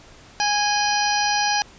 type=harmonic tone with a mistuned harmonic; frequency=827 Hz; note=G#5; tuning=8 cents flat; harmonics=1 / 2 / 3 / 4 / 5 / 6 / 7; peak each=-21 / -26 / -29 / -32 / -30 / -27 / -28 dBFS; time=0.4-1.62 s; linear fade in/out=0 ms; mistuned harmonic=4; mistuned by=-110 cents; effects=pink hiss -47 dBFS RMS until 1.78 s + resampled to 16000 Hz